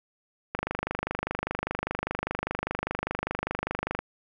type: click train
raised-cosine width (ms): 0.5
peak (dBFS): -13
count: 87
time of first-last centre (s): 0.55-3.99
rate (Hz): 25
effects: none